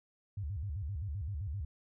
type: tone with vibrato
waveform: sine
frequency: 85.4 Hz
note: F2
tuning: 38 cents flat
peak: -35 dBFS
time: 0.37-1.65 s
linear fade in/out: 5 ms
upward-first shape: square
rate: 7.7 Hz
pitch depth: 290 cents each way
effects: none